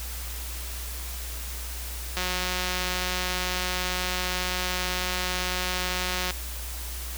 click train, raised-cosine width 0.2 ms, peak -11 dBFS, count 754, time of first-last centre 2.17-6.307 s, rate 182 Hz, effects added 60 Hz sine -34 dBFS peak until 7.17 s + white hiss -38 dBFS RMS until 7.17 s

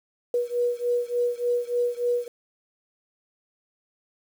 sine beating tone pair, 482.6 / 486 Hz, B4 / B4, -40 / -28 cents, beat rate 3.4 Hz, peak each -25 / -26 dBFS, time 0.34-2.28 s, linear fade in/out 2 ms, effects 8-bit

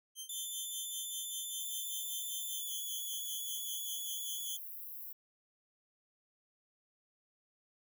15% pulse tone with tremolo, 3136 Hz, G7, in tune, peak -34 dBFS, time 0.15-4.6 s, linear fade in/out 50 ms, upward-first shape sine, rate 5.1 Hz, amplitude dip 90%
10% pulse tone with pitch glide, 3520 to 3396 Hz, A7 to G#7, 0 to +38 cents, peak -33 dBFS, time 0.29-4.57 s, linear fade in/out 5 ms, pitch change -62 cents, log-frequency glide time 2.52-2.75 s
white high-pass noise, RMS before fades -46 dBFS, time 1.6-5.13 s, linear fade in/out 5 ms, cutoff 12000 Hz, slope 48 dB/octave
effects none

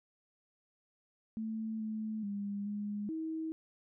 sine tone with pitch steps, 220.7 / 217.4 / 202 / 206.4 / 319.9 Hz, A3 / A3 / G#3 / G#3 / D#4, +5 / -21 / -48 / -10 / +48 cents, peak -35 dBFS, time 1.37-3.52 s, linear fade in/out 0 ms, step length 430 ms, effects none

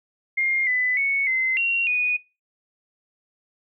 sine tone with pitch steps, 2121 / 2002 / 2214 / 2060 / 2748 / 2473 Hz, C7 / B6 / C#7 / C7 / F7 / D#7, +23 / +23 / -3 / -28 / -29 / -11 cents, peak -19 dBFS, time 0.37-2.17 s, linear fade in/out 10 ms, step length 300 ms, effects noise-tail reverb RT60 0.3 s tail -25 dB re dry

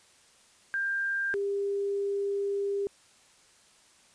sine tone pair in turn, 1592 / 400 Hz, G6 / G4, +26 / +35 cents, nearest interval 2 octaves, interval 2391 cents, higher first, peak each -27 dBFS, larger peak neither, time 0.74-1.34 / 1.34-2.87 s, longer second, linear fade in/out 0 ms, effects white hiss -60 dBFS RMS until 4.14 s + resampled to 22050 Hz

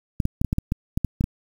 clicks, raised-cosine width 5 ms, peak -9 dBFS, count 11, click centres 0.202 / 0.254 / 0.415 / 0.447 / 0.529 / 0.584 / 0.721 / 0.975 / 1.047 / 1.209 / 1.241 s, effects 7-bit

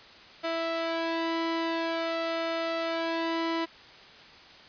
sawtooth tone with flanger, 330 Hz, E4, 2 cents sharp, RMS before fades -30 dBFS, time 0.43-3.66 s, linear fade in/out 20 ms, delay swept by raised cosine 1.4 to 2.05 ms, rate 0.49 Hz, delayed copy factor +0.6, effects white hiss -50 dBFS RMS until 4.68 s + resampled to 11025 Hz

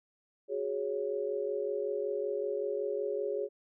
sine chord, F# suspended second, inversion none, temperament equal, 370 / 415.3 / 554.4 Hz, F#4 / G#4 / C#5, 0 / 0 / 0 cents, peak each -38 / -33 / -36 dBFS, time 0.48-3.49 s, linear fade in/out 50 ms, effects none

